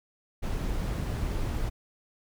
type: noise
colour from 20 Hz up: brown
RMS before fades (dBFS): -30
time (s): 0.42-1.7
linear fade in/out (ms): 20
effects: none